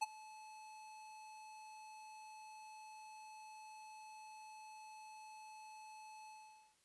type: tone with ADSR envelope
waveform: square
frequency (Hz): 864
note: A5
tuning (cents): -32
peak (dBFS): -33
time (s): 0.01-6.76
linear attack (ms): 17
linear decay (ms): 24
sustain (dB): -21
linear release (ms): 480
effects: white hiss -75 dBFS RMS until 6.84 s + resampled to 24000 Hz